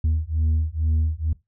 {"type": "beating tone pair", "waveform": "sine", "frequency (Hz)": [77.8, 80], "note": ["D#2", "D#2"], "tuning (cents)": [0, 49], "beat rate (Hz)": 2.2, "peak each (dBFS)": -20, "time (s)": [0.04, 1.33], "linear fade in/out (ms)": 5, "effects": ["noise-tail reverb RT60 0.2 s tail -21 dB re dry", "tanh soft clip ceiling -16 dBFS"]}